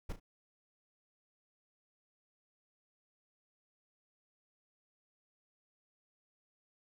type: noise with echo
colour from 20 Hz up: brown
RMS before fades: -36 dBFS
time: 0.09-0.13 s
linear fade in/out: 10 ms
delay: 35 ms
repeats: 2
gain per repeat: -10 dB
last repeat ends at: 0.2 s
effects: none